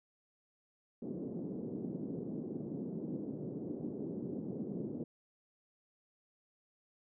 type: band-pass noise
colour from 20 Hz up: pink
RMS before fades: -41 dBFS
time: 1.02-5.04 s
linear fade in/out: 5 ms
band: 170 to 390 Hz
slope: 24 dB/octave
effects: none